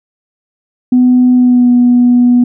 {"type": "tone with pitch glide", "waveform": "sine", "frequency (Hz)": [250, 244.6], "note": ["B3", "B3"], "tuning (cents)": [21, -16], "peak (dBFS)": -3, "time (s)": [0.92, 2.44], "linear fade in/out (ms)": 5, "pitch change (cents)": -37, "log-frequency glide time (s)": [1.35, 1.7], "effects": ["tanh soft clip ceiling 0 dBFS"]}